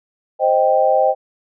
sine chord, C minor, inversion none, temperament equal, 523.3 / 622.3 / 784 Hz, C5 / Eb5 / G5, 0 / 0 / 0 cents, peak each -16 dBFS, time 0.39-1.15 s, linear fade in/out 50 ms, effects none

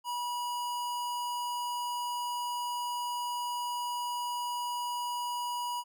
square tone, 970 Hz, B5, 31 cents flat, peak -33 dBFS, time 0.04-5.84 s, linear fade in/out 50 ms, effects none

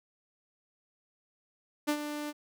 sawtooth tone with ADSR envelope, 296.4 Hz, D4, 16 cents sharp, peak -21 dBFS, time 1.87-2.33 s, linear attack 21 ms, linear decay 73 ms, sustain -10 dB, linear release 38 ms, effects none

